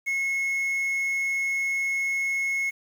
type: tone with quantisation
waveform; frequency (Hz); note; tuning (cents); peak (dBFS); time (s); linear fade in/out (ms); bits
triangle; 2177; C#7; -32; -22; 0.06-2.71; 20; 8
effects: none